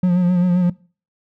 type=tone with vibrato; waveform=triangle; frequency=178.8 Hz; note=F3; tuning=41 cents sharp; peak=-10 dBFS; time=0.03-0.7 s; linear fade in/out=5 ms; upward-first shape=sine; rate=7.6 Hz; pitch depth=38 cents each way; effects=noise-tail reverb RT60 0.4 s tail -22 dB re dry